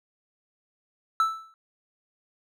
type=tone with exponential decay; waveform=triangle; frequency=1318.5 Hz; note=E6; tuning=in tune; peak=-15 dBFS; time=1.2-1.54 s; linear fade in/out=1 ms; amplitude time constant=72 ms; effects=none